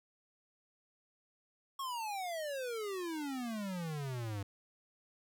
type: exponential sweep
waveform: square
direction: down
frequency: 1108.7 to 96.9 Hz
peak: -38 dBFS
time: 1.79-4.43 s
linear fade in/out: 5 ms
effects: none